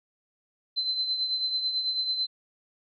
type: tone with tremolo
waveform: sine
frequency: 4065 Hz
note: B7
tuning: 49 cents sharp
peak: -23 dBFS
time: 0.76-2.27 s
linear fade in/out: 20 ms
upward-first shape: triangle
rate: 9.1 Hz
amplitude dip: 60%
effects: none